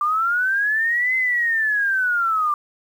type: linear two-way sweep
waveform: sine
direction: up then down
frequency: 1174.7 to 2063 to 1174.7 Hz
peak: -17 dBFS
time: 0.01-2.54 s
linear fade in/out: 2 ms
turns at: 1.16 s
effects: 8-bit